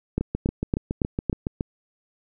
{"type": "two click trains", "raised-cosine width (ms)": 3, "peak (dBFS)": [-9, -12], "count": [5, 11], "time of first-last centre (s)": [[0.18, 1.297], [0.21, 1.609]], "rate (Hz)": [3.58, 7.15], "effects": []}